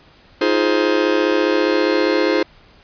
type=chord; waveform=45% pulse; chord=F minor seventh; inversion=third; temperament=just; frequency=314.3 / 349.2 / 419.1 / 523.8 Hz; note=Eb4 / F4 / Ab4 / C5; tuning=+18 / 0 / +16 / +2 cents; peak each=-20 dBFS; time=0.41-2.43 s; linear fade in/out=5 ms; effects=pink hiss -49 dBFS RMS until 2.83 s + resampled to 11025 Hz